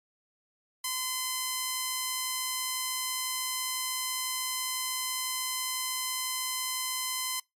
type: tone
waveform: 5% pulse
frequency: 1026 Hz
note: C6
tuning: 34 cents flat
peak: -18 dBFS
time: 0.84-7.4 s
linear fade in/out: 5 ms
effects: noise-tail reverb RT60 0.2 s tail -26 dB re dry + MP3 96 kbps